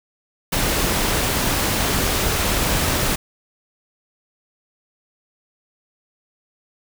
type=noise; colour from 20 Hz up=pink; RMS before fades=-20 dBFS; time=0.52-3.16 s; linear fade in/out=10 ms; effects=none